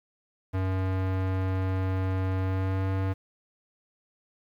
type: tone with pitch glide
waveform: square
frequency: 94.2 to 95.63 Hz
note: F#2 to G2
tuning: +32 to -42 cents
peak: -26 dBFS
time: 0.53-3.14 s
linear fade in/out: 20 ms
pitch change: +26 cents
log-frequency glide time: 2.41-2.89 s
effects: low-pass 2000 Hz 12 dB/octave + 9-bit